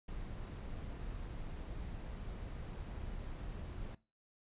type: noise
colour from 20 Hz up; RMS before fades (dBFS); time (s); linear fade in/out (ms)
brown; -44; 0.08-3.95; 5
effects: noise-tail reverb RT60 0.3 s tail -19 dB re dry + resampled to 8000 Hz